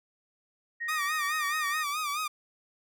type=tone with pitch glide; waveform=sine; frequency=1871 to 1854.9 Hz; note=A#6 to A#6; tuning=+6 to -9 cents; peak=-31 dBFS; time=0.8-1.84 s; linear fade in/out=20 ms; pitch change=-15 cents; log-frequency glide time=1.01-1.19 s
type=tone with vibrato; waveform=sawtooth; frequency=1200 Hz; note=D6; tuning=37 cents sharp; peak=-26 dBFS; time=0.88-2.28 s; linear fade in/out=10 ms; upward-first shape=sine; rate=4.7 Hz; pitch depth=92 cents each way
effects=none